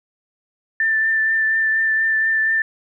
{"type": "tone with vibrato", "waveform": "sine", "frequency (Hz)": 1776, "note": "A6", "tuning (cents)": 16, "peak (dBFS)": -15, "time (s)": [0.8, 2.62], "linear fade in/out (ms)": 2, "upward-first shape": "triangle", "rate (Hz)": 4.2, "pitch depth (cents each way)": 19, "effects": []}